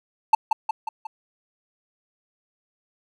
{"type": "tone with echo", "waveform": "triangle", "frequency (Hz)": 880, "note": "A5", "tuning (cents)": 0, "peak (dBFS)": -8, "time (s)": [0.33, 0.35], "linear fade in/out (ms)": 5, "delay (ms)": 180, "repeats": 4, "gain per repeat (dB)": -5, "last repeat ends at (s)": 1.07, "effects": []}